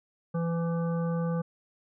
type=harmonic tone; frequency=167.8 Hz; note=E3; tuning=31 cents sharp; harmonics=1 / 3 / 5 / 7 / 9; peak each=-27 / -34 / -44 / -42 / -49 dBFS; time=0.34-1.42 s; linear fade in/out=10 ms; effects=none